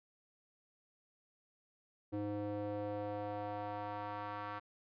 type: tone with band-pass filter sweep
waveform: square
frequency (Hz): 103.4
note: G#2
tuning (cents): -7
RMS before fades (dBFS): -41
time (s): 2.12-4.6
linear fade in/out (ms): 20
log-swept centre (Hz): 370 to 1200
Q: 2.1
effects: resampled to 11025 Hz